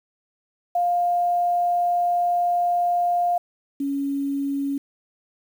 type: tone pair in turn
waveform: sine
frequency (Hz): 703 / 279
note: F5 / C#4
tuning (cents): +11 / +11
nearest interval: octave + major third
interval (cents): 1600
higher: first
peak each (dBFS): -18 / -22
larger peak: first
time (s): 0.75-3.38 / 3.8-4.78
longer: first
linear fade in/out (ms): 5
effects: 8-bit

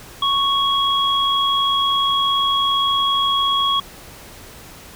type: tone pair together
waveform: sine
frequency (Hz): 1108.7 / 3314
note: C#6 / G#7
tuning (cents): 0 / -4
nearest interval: octave + perfect fifth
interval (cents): 1896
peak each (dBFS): -18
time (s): 0.22-3.8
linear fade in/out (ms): 5
effects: pink hiss -40 dBFS RMS until 4.95 s

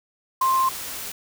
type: tone in noise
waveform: sine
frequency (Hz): 1052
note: C6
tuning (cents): +9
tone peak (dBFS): -17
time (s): 0.41-0.69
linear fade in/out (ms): 5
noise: white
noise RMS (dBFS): -33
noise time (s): 0.41-1.12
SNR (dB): +13
effects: none

